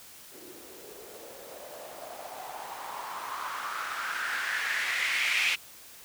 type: noise with low-pass filter sweep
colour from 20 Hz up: violet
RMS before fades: -34 dBFS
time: 0.31-5.56 s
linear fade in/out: 20 ms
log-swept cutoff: 340 to 2500 Hz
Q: 4.1
effects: white hiss -50 dBFS RMS until 6.04 s